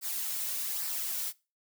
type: noise with flanger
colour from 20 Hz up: blue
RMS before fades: -34 dBFS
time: 0.01-1.33 s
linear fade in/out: 50 ms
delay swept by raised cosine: 0.3 to 2.6 ms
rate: 1.2 Hz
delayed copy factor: -0.5
effects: noise-tail reverb RT60 0.3 s tail -22 dB re dry